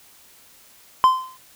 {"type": "tone with exponential decay", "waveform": "triangle", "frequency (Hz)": 1034, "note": "C6", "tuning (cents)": -21, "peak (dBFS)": -6, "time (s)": [1.04, 1.37], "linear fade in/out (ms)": 0, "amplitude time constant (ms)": 71, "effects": ["white hiss -51 dBFS RMS until 1.55 s"]}